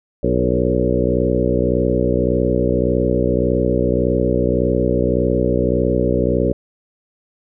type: harmonic tone with a mistuned harmonic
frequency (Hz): 61.74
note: B1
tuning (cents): 0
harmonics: 1 / 2 / 3 / 4 / 5 / 6 / 7 / 8 / 9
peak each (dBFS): -23 / -23 / -23 / -23 / -23 / -23 / -23 / -23 / -23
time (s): 0.23-6.53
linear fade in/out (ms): 5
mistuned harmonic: 7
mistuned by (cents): +29
effects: none